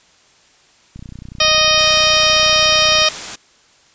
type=click train; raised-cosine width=5 ms; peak=-21 dBFS; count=64; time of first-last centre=0.96-3.019 s; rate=30.6 Hz
type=harmonic tone; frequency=621 Hz; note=D#5; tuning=3 cents flat; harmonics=1 / 2 / 3 / 4 / 5 / 6 / 7 / 8 / 9; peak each=-19 / -19 / -23 / -18 / -18 / -18 / -24 / -20 / -18 dBFS; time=1.4-3.09 s; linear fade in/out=5 ms
type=noise; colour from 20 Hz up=white; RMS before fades=-27 dBFS; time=1.78-3.36 s; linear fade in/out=10 ms
effects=white hiss -51 dBFS RMS until 3.94 s + resampled to 16000 Hz